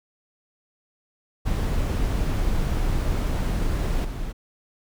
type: noise with level steps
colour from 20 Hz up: brown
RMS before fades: -23 / -30 dBFS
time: 1.45-4.33 s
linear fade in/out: 20 ms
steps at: 4.04 s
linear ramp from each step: 10 ms
effects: none